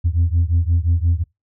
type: beating tone pair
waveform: sine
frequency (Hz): 82.41 / 88.11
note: E2 / F2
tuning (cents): 0 / +16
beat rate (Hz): 5.7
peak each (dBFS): -15 / -16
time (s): 0.04-1.24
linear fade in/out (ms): 20
effects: noise-tail reverb RT60 0.2 s tail -25 dB re dry + tanh soft clip ceiling -10 dBFS